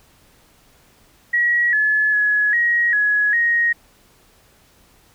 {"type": "tone with pitch steps", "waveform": "sine", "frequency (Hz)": [1913, 1715, 1690, 1893, 1682, 1876], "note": ["A#6", "A6", "G#6", "A#6", "G#6", "A#6"], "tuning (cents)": [44, -45, 30, 26, 22, 11], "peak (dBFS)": -14, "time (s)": [1.33, 3.73], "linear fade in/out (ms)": 10, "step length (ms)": 400, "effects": ["pink hiss -54 dBFS RMS until 5.14 s"]}